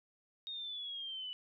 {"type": "exponential sweep", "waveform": "sine", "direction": "down", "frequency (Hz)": [3729, 2961], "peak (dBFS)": -40, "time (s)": [0.47, 1.33], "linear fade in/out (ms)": 0, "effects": []}